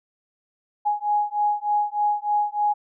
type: beating tone pair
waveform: sine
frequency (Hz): 830.6 / 833.9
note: G#5 / G#5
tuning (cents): 0 / +7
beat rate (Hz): 3.3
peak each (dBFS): -23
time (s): 0.85-2.74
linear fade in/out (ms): 20
effects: none